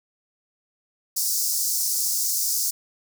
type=high-pass noise; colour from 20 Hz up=pink; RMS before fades=-24 dBFS; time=1.16-2.71 s; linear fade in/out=10 ms; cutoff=5000 Hz; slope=48 dB/octave; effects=none